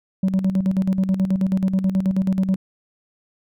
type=tone with tremolo; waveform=sine; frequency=190 Hz; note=F#3; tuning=46 cents sharp; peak=-12 dBFS; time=0.23-2.56 s; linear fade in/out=5 ms; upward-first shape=square; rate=9.3 Hz; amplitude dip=70%; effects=tanh soft clip ceiling -14 dBFS